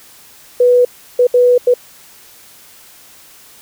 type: tone bursts at uneven times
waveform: sine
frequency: 492.2 Hz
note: B4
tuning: 6 cents flat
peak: -6 dBFS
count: 4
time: 0.6-0.85 / 1.19-1.27 / 1.34-1.58 / 1.67-1.74 s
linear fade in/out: 5 ms
effects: white hiss -42 dBFS RMS until 3.61 s